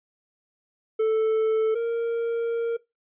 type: tone pair in turn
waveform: triangle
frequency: 440 / 463.9 Hz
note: A4 / A#4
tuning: 0 / -8 cents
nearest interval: minor second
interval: 92 cents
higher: second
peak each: -17 / -21 dBFS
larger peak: first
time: 0.99-1.75 / 1.75-2.77 s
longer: second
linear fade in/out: 10 ms
effects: noise-tail reverb RT60 0.2 s tail -20 dB re dry + resampled to 8000 Hz